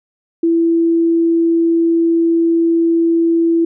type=tone; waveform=sine; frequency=333.1 Hz; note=E4; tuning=18 cents sharp; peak=-10 dBFS; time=0.43-3.65 s; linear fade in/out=5 ms; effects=none